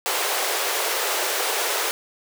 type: high-pass noise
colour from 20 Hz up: pink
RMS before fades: -24 dBFS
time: 0.06-1.91 s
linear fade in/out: 0 ms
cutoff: 390 Hz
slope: 48 dB/octave
effects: none